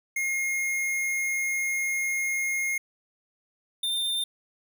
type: tone pair in turn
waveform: square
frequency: 2143 / 3604 Hz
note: C7 / A7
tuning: +41 / +41 cents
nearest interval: major sixth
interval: 900 cents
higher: second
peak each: -26 dBFS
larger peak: neither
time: 0.16-2.78 / 3.83-4.24 s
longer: first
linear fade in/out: 5 ms
effects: none